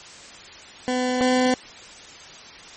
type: tone pair in turn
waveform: 20% pulse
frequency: 251.9 / 253.7 Hz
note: B3 / B3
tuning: +34 / +47 cents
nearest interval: unison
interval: 13 cents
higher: second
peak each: -16 / -12 dBFS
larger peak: second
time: 0.88-1.21 / 1.21-1.54 s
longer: neither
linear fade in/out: 0 ms
effects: white hiss -42 dBFS RMS until 2.76 s + MP3 32 kbps